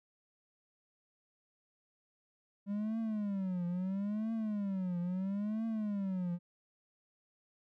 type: tone with vibrato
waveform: triangle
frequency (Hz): 198.4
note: G3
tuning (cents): +21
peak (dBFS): -31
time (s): 2.66-6.39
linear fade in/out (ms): 50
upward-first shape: triangle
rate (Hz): 0.75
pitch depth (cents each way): 240
effects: none